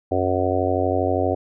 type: harmonic tone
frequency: 92.5 Hz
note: F#2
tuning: in tune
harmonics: 1 / 3 / 4 / 5 / 6 / 7 / 8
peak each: -26 / -26 / -26 / -26 / -26 / -26 / -26 dBFS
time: 0.11-1.35 s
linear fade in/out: 10 ms
effects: none